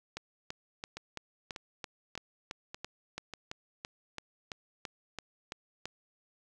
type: two click trains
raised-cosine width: 0.2 ms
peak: -21 / -24 dBFS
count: 18 / 5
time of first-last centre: 0.17-5.856 / 0.97-3.337 s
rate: 2.99 / 1.69 Hz
effects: none